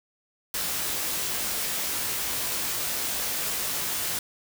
white noise with comb filter, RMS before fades -29 dBFS, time 0.54-4.19 s, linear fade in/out 2 ms, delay 19 ms, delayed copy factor +0.65, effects none

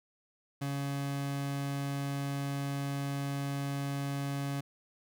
30% pulse tone, 140 Hz, C#3, 18 cents sharp, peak -30 dBFS, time 0.61-4.61 s, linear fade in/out 10 ms, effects none

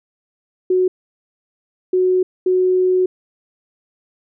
sine tone bursts at uneven times, 368.5 Hz, F#4, 7 cents flat, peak -12 dBFS, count 3, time 0.7-0.88 / 1.93-2.23 / 2.46-3.06 s, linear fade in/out 5 ms, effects none

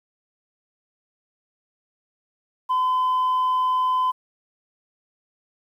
sine tone, 1018 Hz, C6, 48 cents flat, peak -16 dBFS, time 2.69-4.12 s, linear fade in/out 20 ms, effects tanh soft clip ceiling -17 dBFS + 9-bit

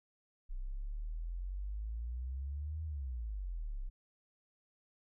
sine exponential two-way sweep, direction up then down, 30.57 to 80.4 to 30.57 Hz, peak -37 dBFS, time 0.49-3.9 s, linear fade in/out 20 ms, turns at 2.84 s, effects none

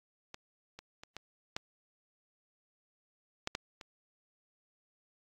clicks, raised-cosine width 0.2 ms, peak -26 / -29 / -30 / -23 / -17 / -16 / -17 / -29 dBFS, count 8, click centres 0.344 / 0.79 / 1.035 / 1.166 / 1.565 / 3.474 / 3.551 / 3.812 s, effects AAC 64 kbps

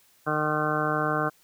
harmonic tone, 152.4 Hz, D#3, 36 cents flat, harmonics 1 / 2 / 3 / 4 / 5 / 7 / 8 / 9 / 10, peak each -32 / -32 / -32 / -32 / -32 / -32 / -32 / -32 / -32 dBFS, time 0.26-1.3 s, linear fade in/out 20 ms, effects white hiss -61 dBFS RMS until 1.43 s

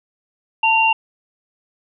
sine tone pair together, 891.4 / 2767 Hz, A5 / F7, +22 / -17 cents, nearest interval octave + minor sixth, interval 1961 cents, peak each -15 dBFS, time 0.63-0.93 s, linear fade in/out 5 ms, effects none

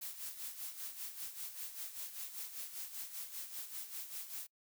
blue noise with tremolo, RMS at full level -43 dBFS, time 0.01-4.47 s, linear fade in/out 10 ms, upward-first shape sine, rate 5.1 Hz, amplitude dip 65%, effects noise-tail reverb RT60 0.1 s tail -25 dB re dry

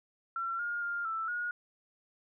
sine tone with pitch steps, 1357 / 1419 / 1403 / 1325 / 1442 Hz, E6 / F6 / F6 / E6 / F#6, +50 / +27 / +8 / +9 / -45 cents, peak -32 dBFS, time 0.36-1.51 s, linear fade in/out 2 ms, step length 230 ms, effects none

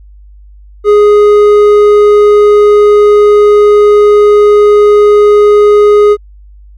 sine tone with hard clipping, 415.3 Hz, G#4, in tune, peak -3 dBFS, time 0.84-6.17 s, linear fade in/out 50 ms, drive 6 dB, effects added 50 Hz sine -32 dBFS peak until 6.77 s

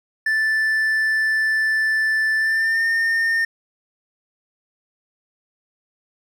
triangle tone with pitch glide, 1760 to 1820 Hz, A6 to A#6, 0 to -42 cents, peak -15 dBFS, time 0.26-3.45 s, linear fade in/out 5 ms, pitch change +58 cents, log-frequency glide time 2.37-2.86 s, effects none

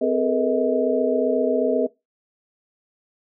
sine tone cluster, 256.7 / 420 / 447.9 / 482.7 / 635 Hz, C4 / G#4 / A4 / B4 / D#5, -33 / +19 / +31 / -40 / +35 cents, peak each -24 dBFS, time 0.01-1.87 s, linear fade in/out 10 ms, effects noise-tail reverb RT60 0.2 s tail -19 dB re dry

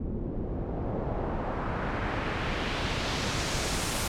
pink noise with low-pass filter sweep, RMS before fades -31 dBFS, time 0-4.08 s, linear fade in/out 5 ms, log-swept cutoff 280 to 11000 Hz, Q 1.1, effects none

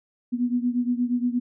sine beating tone pair, 241.9 / 250.4 Hz, B3 / B3, -36 / +24 cents, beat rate 8.5 Hz, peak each -23 / -26 dBFS, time 0.32-1.4 s, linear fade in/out 20 ms, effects none

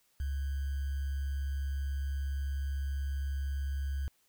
sine tone with sample-and-hold, 69.1 Hz, C#2, 5 cents flat, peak -31 dBFS, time 0.2-4.08 s, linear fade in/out 0 ms, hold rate 1575 Hz, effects white hiss -71 dBFS RMS until 4.28 s

